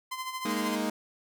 sawtooth tone with tremolo, 1033 Hz, C6, 22 cents flat, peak -28 dBFS, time 0.11-0.76 s, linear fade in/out 10 ms, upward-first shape sine, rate 13 Hz, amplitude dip 60%
sawtooth chord, Ab suspended second, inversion none, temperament equal, 207.7 / 233.1 / 311.1 Hz, Ab3 / Bb3 / Eb4, 0 / 0 / 0 cents, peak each -29 dBFS, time 0.45-0.9 s, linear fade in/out 5 ms
effects none

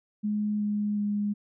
sine tone with pitch steps, 209.7 / 207.9 / 206.1 Hz, G#3 / G#3 / G#3, +17 / +2 / -13 cents, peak -25 dBFS, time 0.23-1.34 s, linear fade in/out 20 ms, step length 370 ms, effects none

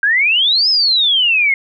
sine exponential two-way sweep, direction up then down, 1568 to 5274 to 2114 Hz, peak -10 dBFS, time 0.03-1.54 s, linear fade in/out 2 ms, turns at 0.69 s, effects none

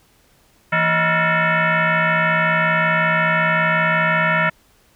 sine tone with frequency modulation, 231.2 Hz, A#3, 14 cents flat, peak -14 dBFS, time 0.72-4.5 s, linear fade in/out 10 ms, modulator 397 Hz, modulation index 5.3, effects pink hiss -56 dBFS RMS until 4.95 s

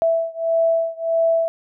sine beating tone pair, 659.3 / 660.9 Hz, E5 / E5, 0 / +4 cents, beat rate 1.6 Hz, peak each -19 / -20 dBFS, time 0.02-1.48 s, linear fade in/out 0 ms, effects none

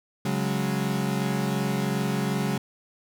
35% pulse chord, C# suspended fourth, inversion none, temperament equal, 138.59 / 185 / 207.7 Hz, C#3 / F#3 / G#3, 0 / 0 / 0 cents, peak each -27 dBFS, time 0.25-2.58 s, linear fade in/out 5 ms, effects none

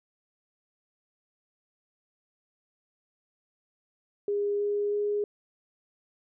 sine tone with pitch steps, 408.1 / 410.7 / 413.3 Hz, G#4 / G#4 / G#4, -30 / -19 / -8 cents, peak -25 dBFS, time 4.28-5.24 s, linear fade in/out 2 ms, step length 320 ms, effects none

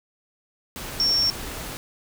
sine tone in noise, 5480 Hz, F8, 34 cents flat, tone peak -18 dBFS, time 1-1.3 s, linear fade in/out 0 ms, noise pink, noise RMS -34 dBFS, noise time 0.76-1.77 s, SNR +13 dB, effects none

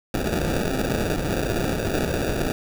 blue noise with sample-and-hold, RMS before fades -24 dBFS, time 0.14-2.52 s, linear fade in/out 2 ms, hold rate 1050 Hz, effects none

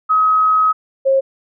sine tone pair in turn, 1271 / 538.1 Hz, D#6 / C5, +36 / +48 cents, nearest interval octave + minor third, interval 1488 cents, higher first, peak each -10 dBFS, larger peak neither, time 0.09-0.73 / 1.05-1.21 s, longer first, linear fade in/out 20 ms, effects none

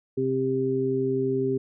harmonic tone, 131.9 Hz, C3, 14 cents sharp, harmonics 1 / 2 / 3, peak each -31 / -28 / -24 dBFS, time 0.17-1.58 s, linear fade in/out 10 ms, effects none

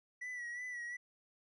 triangle tone with vibrato, 1949 Hz, B6, 23 cents flat, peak -39 dBFS, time 0.21-0.97 s, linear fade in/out 10 ms, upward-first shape sine, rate 2.8 Hz, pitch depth 48 cents each way, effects resampled to 24000 Hz

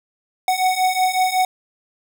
square beating tone pair, 740 / 745.4 Hz, F#5 / F#5, 0 / +13 cents, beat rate 5.4 Hz, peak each -21 / -19 dBFS, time 0.48-1.45 s, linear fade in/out 2 ms, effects none

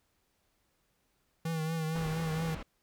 square tone with vibrato, 160.8 Hz, E3, 43 cents flat, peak -32 dBFS, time 1.45-2.55 s, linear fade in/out 5 ms, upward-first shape triangle, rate 4.3 Hz, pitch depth 53 cents each way
pink low-pass noise, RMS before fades -43 dBFS, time 1.95-2.63 s, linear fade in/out 5 ms, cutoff 2500 Hz, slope 12 dB/octave
effects pink hiss -75 dBFS RMS until 2.82 s

